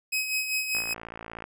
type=tone with tremolo; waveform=sawtooth; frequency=2540 Hz; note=D#7; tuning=35 cents sharp; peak=-21 dBFS; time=0.12-0.94 s; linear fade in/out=10 ms; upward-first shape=sine; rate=5.1 Hz; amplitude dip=55%
type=click train; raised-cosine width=0.5 ms; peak=-23 dBFS; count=40; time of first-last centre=0.75-1.44 s; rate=56.5 Hz
effects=none